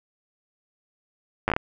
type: slowing click train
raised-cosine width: 0.5 ms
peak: -7 dBFS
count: 6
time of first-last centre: 1.48-1.565 s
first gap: 9 ms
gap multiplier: 1.32
effects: none